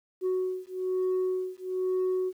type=beating tone pair; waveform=sine; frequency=370 / 371.1 Hz; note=F#4 / F#4; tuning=0 / +5 cents; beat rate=1.1 Hz; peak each=-28 dBFS; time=0.21-2.33 s; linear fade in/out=50 ms; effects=tanh soft clip ceiling -23 dBFS + 10-bit